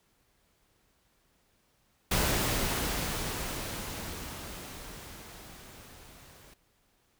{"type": "noise with level ramp", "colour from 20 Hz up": "pink", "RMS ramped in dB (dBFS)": [-27, -55], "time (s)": [2.11, 6.54], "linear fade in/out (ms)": 5, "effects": ["pink hiss -70 dBFS RMS until 7.19 s"]}